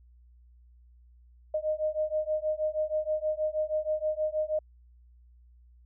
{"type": "beating tone pair", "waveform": "sine", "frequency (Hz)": [614, 620.3], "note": ["D#5", "D#5"], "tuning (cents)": [-23, -5], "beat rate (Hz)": 6.3, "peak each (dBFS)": -30, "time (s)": [1.54, 4.59], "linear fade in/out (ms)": 5, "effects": ["added 60 Hz sine -54 dBFS peak until 5.85 s"]}